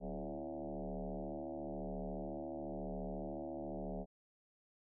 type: tone with frequency modulation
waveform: sine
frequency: 185 Hz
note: F#3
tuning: in tune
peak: -40 dBFS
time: 0-4.06 s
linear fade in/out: 50 ms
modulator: 74.2 Hz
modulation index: 7.1
effects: none